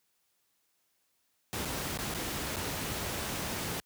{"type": "noise with dropouts", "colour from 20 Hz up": "pink", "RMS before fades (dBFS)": -35, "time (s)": [1.53, 3.8], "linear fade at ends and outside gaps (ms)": 0, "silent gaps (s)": [[1.65, 1.655], [1.974, 1.988], [2.14, 2.147], [2.56, 2.567]], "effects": ["white hiss -75 dBFS RMS until 3.85 s", "high-pass 60 Hz 12 dB/octave"]}